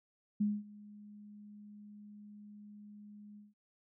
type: tone with ADSR envelope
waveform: sine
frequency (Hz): 207.7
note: G#3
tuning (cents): 0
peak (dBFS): -27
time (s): 0.4-3.54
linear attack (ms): 11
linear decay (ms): 220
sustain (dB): -23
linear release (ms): 170
effects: none